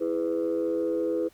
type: chord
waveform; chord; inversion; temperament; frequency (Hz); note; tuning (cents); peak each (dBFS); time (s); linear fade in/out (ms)
sine; E major; none; equal with one note detuned; 329.6 / 415.3 / 500.5; E4 / G#4 / B4; 0 / 0 / +23; -27 / -30 / -27; 0-1.29; 20
effects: tanh soft clip ceiling -19 dBFS + pink hiss -60 dBFS RMS until 1.33 s